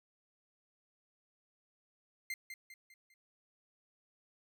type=tone with echo; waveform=40% pulse; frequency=2093 Hz; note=C7; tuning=in tune; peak=-36 dBFS; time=2.3-2.34 s; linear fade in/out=2 ms; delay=200 ms; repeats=4; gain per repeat=-7 dB; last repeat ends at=3.14 s; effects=none